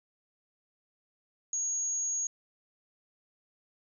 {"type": "tone", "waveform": "sine", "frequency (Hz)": 6630, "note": "G#8", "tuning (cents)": -4, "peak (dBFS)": -29, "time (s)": [1.53, 2.27], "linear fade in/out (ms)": 2, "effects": []}